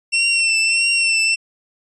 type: tone with vibrato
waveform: sawtooth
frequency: 2705 Hz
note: E7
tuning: 44 cents sharp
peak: -11 dBFS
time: 0.12-1.36 s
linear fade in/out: 20 ms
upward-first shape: triangle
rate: 1.6 Hz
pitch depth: 38 cents each way
effects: resampled to 22050 Hz